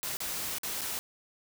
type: noise with dropouts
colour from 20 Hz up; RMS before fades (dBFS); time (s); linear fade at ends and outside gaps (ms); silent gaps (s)
white; -35; 0.03-0.99; 0; 0.17-0.204 / 0.584-0.633 / 0.811-0.816
effects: none